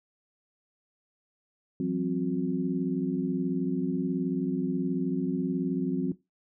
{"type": "tone cluster", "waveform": "sine", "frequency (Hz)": [170.1, 188.7, 262.5, 361.7], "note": ["F3", "F#3", "C4", "F#4"], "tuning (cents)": [-45, 34, 6, -39], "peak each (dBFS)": [-34, -31, -29, -35], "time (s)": [1.8, 6.12], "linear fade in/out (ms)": 2, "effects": ["noise-tail reverb RT60 0.2 s tail -17 dB re dry"]}